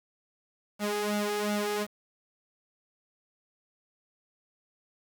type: tone with flanger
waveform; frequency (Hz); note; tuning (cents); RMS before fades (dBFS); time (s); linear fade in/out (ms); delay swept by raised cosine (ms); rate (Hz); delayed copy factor
sawtooth; 207.7; G#3; 0; -30; 0.79-1.87; 50; 1.4 to 2.5; 2.7; +0.8
effects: 8-bit

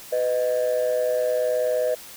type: tone pair together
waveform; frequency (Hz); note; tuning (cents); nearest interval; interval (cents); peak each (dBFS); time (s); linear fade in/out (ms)
sine; 502 / 621.3; B4 / D#5; +28 / -3; major third; 369; -21; 0.12-1.95; 10
effects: tanh soft clip ceiling -16 dBFS + white hiss -42 dBFS RMS until 2.16 s

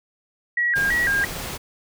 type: tone with vibrato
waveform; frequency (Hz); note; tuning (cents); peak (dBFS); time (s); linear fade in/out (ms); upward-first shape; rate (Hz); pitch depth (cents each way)
sine; 1760; A6; 0; -18; 0.57-1.25; 5; square; 3; 150
type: noise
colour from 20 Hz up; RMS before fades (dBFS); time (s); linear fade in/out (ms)
pink; -31; 0.75-1.58; 20
effects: none

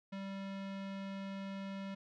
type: tone with low-pass filter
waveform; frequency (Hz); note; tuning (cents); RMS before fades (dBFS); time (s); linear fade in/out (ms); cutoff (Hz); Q
square; 195.2; G3; -7; -43; 0.12-1.95; 10; 3400; 1.1
effects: none

